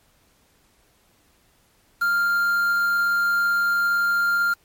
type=tone with quantisation; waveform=triangle; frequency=1396.9 Hz; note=F6; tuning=in tune; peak=-16 dBFS; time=2.01-4.54 s; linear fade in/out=10 ms; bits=6; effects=pink hiss -61 dBFS RMS until 4.64 s + MP3 64 kbps